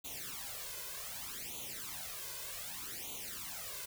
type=noise with flanger; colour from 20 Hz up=white; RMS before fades=-44 dBFS; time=0.04-3.86 s; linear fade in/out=10 ms; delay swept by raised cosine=0.29 to 1.99 ms; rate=0.65 Hz; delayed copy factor=+0.9; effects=none